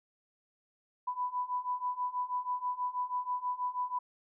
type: beating tone pair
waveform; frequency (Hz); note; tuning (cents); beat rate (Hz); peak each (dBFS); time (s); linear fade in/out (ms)
sine; 990 / 996.2; B5 / B5; +4 / +15; 6.2; -36 / -34; 1.07-3.99; 10
effects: none